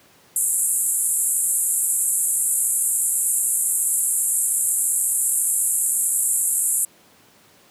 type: band-pass noise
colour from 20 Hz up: pink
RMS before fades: -21 dBFS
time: 0.36-6.85 s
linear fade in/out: 2 ms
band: 7500 to 12000 Hz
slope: 96 dB/octave
effects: pink hiss -53 dBFS RMS until 7.7 s + high-pass 150 Hz 12 dB/octave